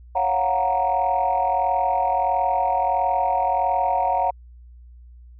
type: chord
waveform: sine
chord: Gb major seventh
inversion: second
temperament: equal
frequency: 554.4 / 698.5 / 740 / 932.3 Hz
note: Db5 / F5 / Gb5 / Bb5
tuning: 0 / 0 / 0 / 0 cents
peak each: -27 / -24 / -21 / -22 dBFS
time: 0.15-4.31 s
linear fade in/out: 10 ms
effects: tanh soft clip ceiling -11 dBFS + added 60 Hz sine -42 dBFS peak until 5.39 s